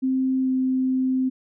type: tone with pitch glide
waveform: sine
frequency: 261.6 to 259.5 Hz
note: C4 to C4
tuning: 0 to -14 cents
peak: -19 dBFS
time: 0.02-1.3 s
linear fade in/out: 20 ms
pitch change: -14 cents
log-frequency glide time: 0.42-0.49 s
effects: none